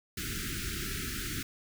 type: band-stop noise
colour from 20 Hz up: pink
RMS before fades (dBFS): -36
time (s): 0.17-1.43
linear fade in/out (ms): 5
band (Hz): 410 to 1300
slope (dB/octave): 96
effects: none